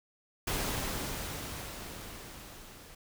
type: noise with level ramp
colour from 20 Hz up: pink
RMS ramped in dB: -32 to -52 dBFS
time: 0.47-2.95 s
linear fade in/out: 5 ms
effects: none